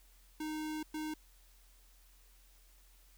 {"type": "tone bursts at uneven times", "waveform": "square", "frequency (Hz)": 309, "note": "D#4", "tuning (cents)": -12, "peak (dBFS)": -38, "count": 2, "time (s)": [[0.4, 0.83], [0.94, 1.14]], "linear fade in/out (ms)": 5, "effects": ["added 43 Hz sine -61 dBFS peak until 3.17 s", "white hiss -67 dBFS RMS until 3.17 s"]}